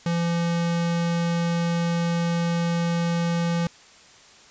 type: tone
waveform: square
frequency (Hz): 170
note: F3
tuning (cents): -46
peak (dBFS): -22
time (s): 0.06-3.67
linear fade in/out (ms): 2
effects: white hiss -50 dBFS RMS until 4.5 s + resampled to 16000 Hz